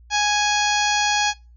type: harmonic tone with a mistuned harmonic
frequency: 830.6 Hz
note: G#5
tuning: in tune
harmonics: 1 / 2 / 3 / 4 / 5 / 6 / 7 / 8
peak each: -21 / -24 / -26 / -27 / -28 / -29 / -29 / -30 dBFS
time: 0.1-1.34 s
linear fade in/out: 50 ms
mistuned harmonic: 5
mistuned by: +71 cents
effects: noise-tail reverb RT60 0.3 s tail -24 dB re dry + added 59 Hz sine -45 dBFS peak until 1.56 s

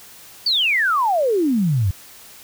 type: exponential sweep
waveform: sine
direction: down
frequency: 4699 to 87.31 Hz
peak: -15 dBFS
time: 0.46-1.91 s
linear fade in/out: 5 ms
effects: white hiss -43 dBFS RMS until 2.43 s

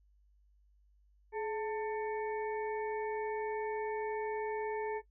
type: harmonic tone with a mistuned harmonic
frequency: 445.9 Hz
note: A4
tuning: 23 cents sharp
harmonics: 1 / 2 / 4 / 5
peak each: -35 / -39 / -48 / -49 dBFS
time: 1.32-5.02 s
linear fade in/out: 50 ms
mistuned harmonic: 1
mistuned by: -79 cents
effects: noise-tail reverb RT60 0.1 s tail -17 dB re dry + added 50 Hz sine -64 dBFS peak until 5.1 s

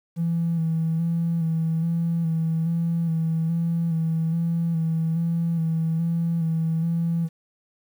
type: tone with vibrato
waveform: triangle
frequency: 164.9 Hz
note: E3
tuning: 1 cent sharp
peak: -17 dBFS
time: 0.16-7.29 s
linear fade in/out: 50 ms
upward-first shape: square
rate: 1.2 Hz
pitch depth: 28 cents each way
effects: tanh soft clip ceiling -18 dBFS + 9-bit

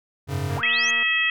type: chord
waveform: square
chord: F# suspended second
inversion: none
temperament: equal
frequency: 92.5 / 103.83 / 138.59 Hz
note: F#2 / G#2 / C#3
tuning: 0 / 0 / 0 cents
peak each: -29 / -32 / -28 dBFS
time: 0.27-0.62 s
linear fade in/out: 50 ms
type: click train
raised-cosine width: 0.5 ms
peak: -24 dBFS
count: 124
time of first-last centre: 0.5-1.028 s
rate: 233 Hz
type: linear sweep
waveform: sine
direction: up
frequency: 485.3 to 6645 Hz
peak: -27 dBFS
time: 0.56-0.91 s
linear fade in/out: 10 ms
type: harmonic tone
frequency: 646 Hz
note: E5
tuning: 35 cents flat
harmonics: 2 / 3 / 4 / 5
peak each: -33 / -22 / -22 / -27 dBFS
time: 0.63-1.3 s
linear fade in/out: 2 ms
effects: none

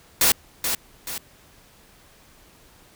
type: noise with echo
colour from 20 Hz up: white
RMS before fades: -17 dBFS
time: 0.21-0.32 s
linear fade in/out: 2 ms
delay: 430 ms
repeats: 2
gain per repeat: -7 dB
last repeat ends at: 1.18 s
effects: pink hiss -53 dBFS RMS until 2.95 s

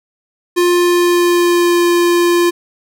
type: tone with pitch glide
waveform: square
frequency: 352.1 to 347.3 Hz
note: F4 to F4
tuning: +14 to -10 cents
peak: -10 dBFS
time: 0.56-2.51 s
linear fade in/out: 20 ms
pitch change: -24 cents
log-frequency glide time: 0.75-1.85 s
effects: none

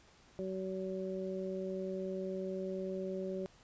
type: harmonic tone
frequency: 188.9 Hz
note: F#3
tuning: 36 cents sharp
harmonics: 1 / 2 / 3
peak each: -41 / -39 / -42 dBFS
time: 0.39-3.46 s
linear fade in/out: 0 ms
effects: pink hiss -63 dBFS RMS until 3.63 s + resampled to 16000 Hz

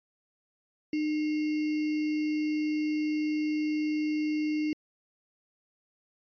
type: tone with sample-and-hold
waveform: sine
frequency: 304.2 Hz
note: D#4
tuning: 39 cents flat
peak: -26 dBFS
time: 0.93-4.73 s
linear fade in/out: 2 ms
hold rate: 2450 Hz
effects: resampled to 11025 Hz

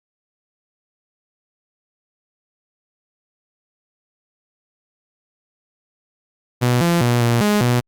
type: tone with pitch steps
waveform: sawtooth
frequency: 122.9 / 171.2 / 120.6 / 118.3 / 208.2 / 122.2 Hz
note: B2 / F3 / B2 / A#2 / G#3 / B2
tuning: -8 / -34 / -41 / +26 / +5 / -18 cents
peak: -10 dBFS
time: 6.61-7.81 s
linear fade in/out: 20 ms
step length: 200 ms
effects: Opus 48 kbps

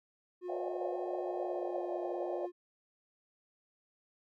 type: tone with pitch glide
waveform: triangle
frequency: 359.5 to 353.9 Hz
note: F#4 to F4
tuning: -50 to +23 cents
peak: -36 dBFS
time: 0.41-2.52 s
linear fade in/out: 50 ms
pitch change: -27 cents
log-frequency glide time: 1.33-1.88 s
type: band-pass noise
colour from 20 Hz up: pink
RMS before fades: -39 dBFS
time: 0.48-2.47 s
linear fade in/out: 20 ms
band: 480 to 790 Hz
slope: 96 dB/octave
effects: none

